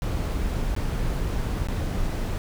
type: noise with dropouts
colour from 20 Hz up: brown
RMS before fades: -26 dBFS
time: 0.02-2.38 s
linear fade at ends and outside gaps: 0 ms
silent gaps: 0.75-0.764 / 1.671-1.686 s
effects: none